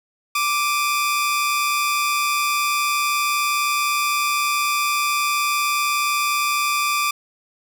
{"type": "tone pair together", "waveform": "sawtooth", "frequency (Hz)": [1174.7, 2489], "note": ["D6", "D#7"], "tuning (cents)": [0, 0], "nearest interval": "octave + minor second", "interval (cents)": 1300, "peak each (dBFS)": [-16, -21], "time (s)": [0.35, 7.11], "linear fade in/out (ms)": 5, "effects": []}